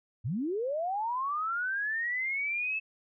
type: linear sweep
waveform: sine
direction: up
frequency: 94.6 to 2632 Hz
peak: -29 dBFS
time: 0.24-2.8 s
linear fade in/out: 20 ms
effects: none

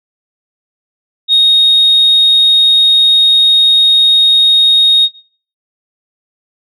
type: tone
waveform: sine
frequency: 3729 Hz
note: A#7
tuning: in tune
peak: -3 dBFS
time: 1.28-5.09 s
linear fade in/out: 50 ms
effects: noise-tail reverb RT60 0.5 s tail -21 dB re dry + tanh soft clip ceiling -1 dBFS

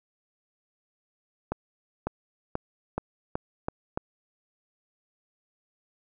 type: accelerating click train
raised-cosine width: 1 ms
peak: -14 dBFS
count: 7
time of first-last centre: 1.52-3.975 s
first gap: 550 ms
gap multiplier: 0.88
effects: none

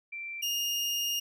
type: tone pair in turn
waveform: sine / 30% pulse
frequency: 2349 / 2836 Hz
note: D7 / F7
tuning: 0 / +26 cents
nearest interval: minor third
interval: 326 cents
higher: second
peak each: -36 / -26 dBFS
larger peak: second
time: 0.12-0.42 / 0.42-1.2 s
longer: second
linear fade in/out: 10 ms
effects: none

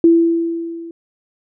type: tone with level ramp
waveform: sine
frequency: 334.1 Hz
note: E4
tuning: 23 cents sharp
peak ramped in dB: -5 to -29 dBFS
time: 0.04-0.91 s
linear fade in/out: 2 ms
effects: none

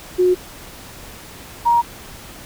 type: tone pair in turn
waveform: sine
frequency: 363.3 / 943.9 Hz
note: F#4 / A#5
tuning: -32 / +21 cents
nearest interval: octave + perfect fourth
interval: 1653 cents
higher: second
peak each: -11 dBFS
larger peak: neither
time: 0.18-0.35 / 1.65-1.82 s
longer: neither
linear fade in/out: 20 ms
effects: pink hiss -38 dBFS RMS until 2.45 s

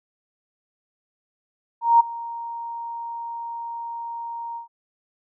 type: tone with ADSR envelope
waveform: sine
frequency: 932.3 Hz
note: A#5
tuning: in tune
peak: -9 dBFS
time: 1.81-4.68 s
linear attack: 190 ms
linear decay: 13 ms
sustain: -20 dB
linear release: 120 ms
effects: none

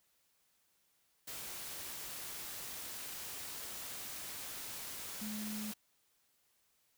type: tone in noise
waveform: sine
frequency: 212.6 Hz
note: G#3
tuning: 41 cents sharp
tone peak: -40 dBFS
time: 5.21-5.72 s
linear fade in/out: 10 ms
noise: white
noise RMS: -45 dBFS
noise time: 1.27-5.74 s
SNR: +2 dB
effects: white hiss -75 dBFS RMS until 6.97 s

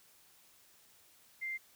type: tone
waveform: sine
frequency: 2093 Hz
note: C7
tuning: in tune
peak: -36 dBFS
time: 1.41-1.58 s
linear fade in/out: 20 ms
effects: white hiss -64 dBFS RMS until 1.75 s

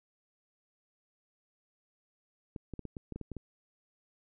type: clicks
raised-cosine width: 3 ms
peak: -27 dBFS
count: 10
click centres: 2.562 / 2.737 / 2.793 / 2.853 / 2.968 / 3.123 / 3.16 / 3.213 / 3.317 / 3.367 s
effects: none

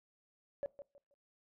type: tone with echo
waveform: sine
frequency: 567 Hz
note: C#5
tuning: 39 cents sharp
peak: -33 dBFS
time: 0.63-0.66 s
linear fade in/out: 0 ms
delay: 160 ms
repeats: 3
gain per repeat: -12 dB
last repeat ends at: 1.14 s
effects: noise-tail reverb RT60 0.3 s tail -22 dB re dry + tanh soft clip ceiling -31 dBFS

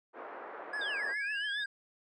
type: band-pass noise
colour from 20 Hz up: pink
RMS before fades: -45 dBFS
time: 0.13-1.15 s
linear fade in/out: 50 ms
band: 400 to 1600 Hz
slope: 24 dB/octave
type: tone with vibrato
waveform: triangle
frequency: 1661.2 Hz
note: G#6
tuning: in tune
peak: -32 dBFS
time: 0.73-1.66 s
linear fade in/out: 5 ms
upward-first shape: triangle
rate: 7.3 Hz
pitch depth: 71 cents each way
type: linear two-way sweep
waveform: sine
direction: down then up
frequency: 3729 to 1719 to 3729 Hz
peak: -38 dBFS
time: 0.81-1.64 s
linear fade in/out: 5 ms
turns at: 1.05 s
effects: resampled to 22050 Hz

